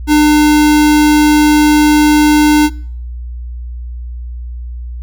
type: tone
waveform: square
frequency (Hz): 300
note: D4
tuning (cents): +37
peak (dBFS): -6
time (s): 0.07-2.7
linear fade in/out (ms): 50
effects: noise-tail reverb RT60 0.6 s tail -26 dB re dry + added 60 Hz sine -21 dBFS peak until 5.02 s